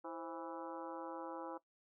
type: harmonic tone with a mistuned harmonic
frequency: 164.81 Hz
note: E3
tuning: in tune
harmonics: 2 / 3 / 4 / 5 / 6 / 7 / 8 / 9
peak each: -48 / -49 / -56 / -50 / -52 / -56 / -54 / -64 dBFS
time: 0.04-1.58 s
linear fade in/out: 10 ms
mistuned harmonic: 3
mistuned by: +98 cents
effects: noise-tail reverb RT60 0.1 s tail -17 dB re dry